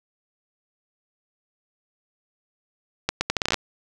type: accelerating click train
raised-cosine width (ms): 0.2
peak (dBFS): -4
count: 11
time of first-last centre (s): 3.09-3.543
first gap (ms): 120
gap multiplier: 0.75
effects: none